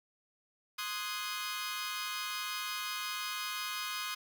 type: chord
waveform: 15% pulse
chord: Ab dominant seventh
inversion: first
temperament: equal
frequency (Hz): 1046.5 / 1244.5 / 1480 / 1661.2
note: C6 / Eb6 / Gb6 / Ab6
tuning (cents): 0 / 0 / 0 / 0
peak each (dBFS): -35 / -33 / -37 / -38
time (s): 0.78-4.15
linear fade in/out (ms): 10
effects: none